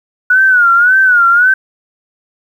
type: tone with vibrato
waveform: sine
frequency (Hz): 1460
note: F#6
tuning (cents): -24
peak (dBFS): -5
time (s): 0.3-1.54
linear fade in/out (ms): 5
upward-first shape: sine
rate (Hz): 1.8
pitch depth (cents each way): 110
effects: 7-bit